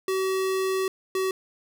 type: tone pair in turn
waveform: square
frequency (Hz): 380 / 378.7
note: F#4 / F#4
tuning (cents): +46 / +40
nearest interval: unison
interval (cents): 6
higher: first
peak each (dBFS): -24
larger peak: neither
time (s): 0.08-0.88 / 1.15-1.31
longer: first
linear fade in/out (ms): 2
effects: none